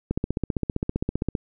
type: click train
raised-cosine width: 3 ms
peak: -11 dBFS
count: 20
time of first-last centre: 0.11-1.352 s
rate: 15.3 Hz
effects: none